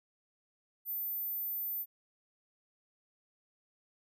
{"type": "tone", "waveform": "sine", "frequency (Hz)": 14080, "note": "A9", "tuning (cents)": 0, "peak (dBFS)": -34, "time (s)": [0.85, 1.86], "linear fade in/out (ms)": 50, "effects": []}